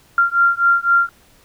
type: beating tone pair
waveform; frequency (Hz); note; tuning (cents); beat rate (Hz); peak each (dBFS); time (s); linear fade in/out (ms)
sine; 1384 / 1387.9; F6 / F6; -16 / -11; 3.9; -15; 0.18-1.09; 2
effects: pink hiss -52 dBFS RMS until 1.44 s